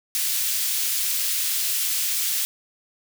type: high-pass noise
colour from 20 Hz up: white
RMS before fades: -24 dBFS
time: 0.15-2.45 s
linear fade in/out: 0 ms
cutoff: 2600 Hz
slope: 12 dB/octave
effects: none